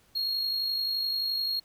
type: tone with amplitude modulation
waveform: triangle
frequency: 4283 Hz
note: C8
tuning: 40 cents sharp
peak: -24 dBFS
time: 0.15-1.6 s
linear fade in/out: 10 ms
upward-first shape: sine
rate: 51.6 Hz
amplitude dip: 40%
effects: pink hiss -63 dBFS RMS until 1.64 s